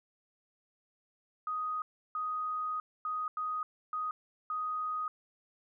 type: tone bursts at uneven times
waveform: sine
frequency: 1248 Hz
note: D#6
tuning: 5 cents sharp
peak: -32 dBFS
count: 6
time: 1.47-1.82 / 2.15-2.8 / 3.05-3.28 / 3.37-3.63 / 3.93-4.11 / 4.5-5.08 s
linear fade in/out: 2 ms
effects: none